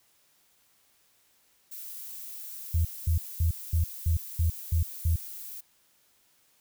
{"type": "noise", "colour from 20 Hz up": "violet", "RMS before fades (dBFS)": -41, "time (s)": [1.71, 5.61], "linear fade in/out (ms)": 10}
{"type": "tone bursts", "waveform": "sine", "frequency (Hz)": 82.41, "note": "E2", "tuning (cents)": 0, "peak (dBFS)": -21, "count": 8, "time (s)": [2.74, 5.16], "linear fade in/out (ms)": 5, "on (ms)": 110, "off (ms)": 220}
{"effects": ["white hiss -66 dBFS RMS until 6.6 s"]}